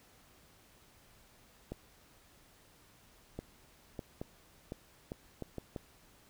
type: clicks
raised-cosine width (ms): 2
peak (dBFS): -26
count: 9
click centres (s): 1.72 / 3.39 / 3.992 / 4.215 / 4.721 / 5.119 / 5.423 / 5.583 / 5.762
effects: pink hiss -63 dBFS RMS until 6.29 s